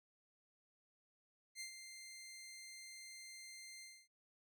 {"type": "tone with ADSR envelope", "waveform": "15% pulse", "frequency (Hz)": 2093, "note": "C7", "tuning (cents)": 0, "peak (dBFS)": -38, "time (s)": [1.55, 4.08], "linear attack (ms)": 56, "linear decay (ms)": 100, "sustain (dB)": -8, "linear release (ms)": 260, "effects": []}